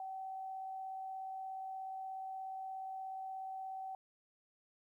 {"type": "tone with amplitude modulation", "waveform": "sine", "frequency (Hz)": 764, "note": "G5", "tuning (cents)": -45, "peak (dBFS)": -40, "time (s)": [0, 3.95], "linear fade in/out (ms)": 2, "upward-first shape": "sine", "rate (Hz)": 56.8, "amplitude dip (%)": 25, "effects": ["13-bit"]}